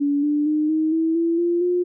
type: tone with pitch steps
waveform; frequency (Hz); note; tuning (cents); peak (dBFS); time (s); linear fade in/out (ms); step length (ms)
sine; 286.1 / 295.2 / 304.5 / 314.2 / 324.1 / 334.4 / 345 / 355.9; D4 / D4 / D#4 / D#4 / E4 / E4 / F4 / F4; -45 / +9 / -37 / +17 / -29 / +25 / -21 / +33; -17; 0-1.84; 20; 230
effects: none